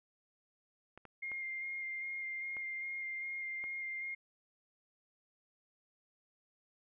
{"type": "clicks", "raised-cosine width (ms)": 0.5, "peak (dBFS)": -36, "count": 5, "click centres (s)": [0.976, 1.053, 1.317, 2.568, 3.64]}
{"type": "tone with vibrato", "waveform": "sine", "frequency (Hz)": 2119, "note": "C7", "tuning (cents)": 21, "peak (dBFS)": -38, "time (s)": [1.22, 4.15], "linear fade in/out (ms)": 10, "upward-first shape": "square", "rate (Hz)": 2.5, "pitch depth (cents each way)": 12}
{"effects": []}